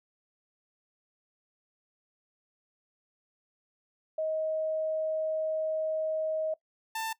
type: tone pair in turn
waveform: sine / sawtooth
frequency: 630 / 891 Hz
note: D#5 / A5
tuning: +21 / +22 cents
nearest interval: tritone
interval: 601 cents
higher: second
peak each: -28 dBFS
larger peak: neither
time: 4.18-6.54 / 6.95-7.13 s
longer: first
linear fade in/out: 5 ms
effects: noise-tail reverb RT60 0.1 s tail -20 dB re dry